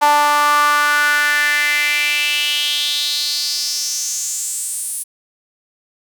sawtooth tone with high-pass filter sweep, 293.7 Hz, D4, in tune, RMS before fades -17 dBFS, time 0.01-5.04 s, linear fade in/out 20 ms, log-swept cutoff 880 to 10000 Hz, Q 4.8, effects none

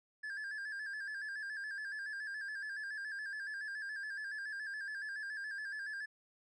triangle tone with vibrato, 1661.2 Hz, G#6, in tune, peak -38 dBFS, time 0.23-6.06 s, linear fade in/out 10 ms, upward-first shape square, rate 7.1 Hz, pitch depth 64 cents each way, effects resampled to 24000 Hz

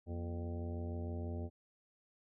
harmonic tone with a mistuned harmonic, 86.1 Hz, F2, 24 cents flat, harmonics 1 / 2 / 3 / 4 / 5 / 6 / 7 / 8 / 9, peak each -39 / -52 / -46 / -50 / -51 / -59 / -52 / -65 / -57 dBFS, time 0.06-1.5 s, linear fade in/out 50 ms, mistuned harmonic 3, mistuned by -130 cents, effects none

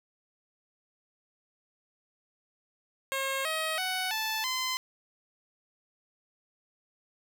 10% pulse tone with pitch steps, 539 / 633.6 / 744.9 / 875.6 / 1029.3 Hz, C#5 / D#5 / F#5 / A5 / C6, -49 / +31 / +11 / -9 / -29 cents, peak -21 dBFS, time 3.12-4.77 s, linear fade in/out 0 ms, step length 330 ms, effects none

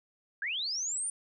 sine linear sweep, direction up, 1545 to 9397 Hz, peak -31 dBFS, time 0.42-1.1 s, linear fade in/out 2 ms, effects none

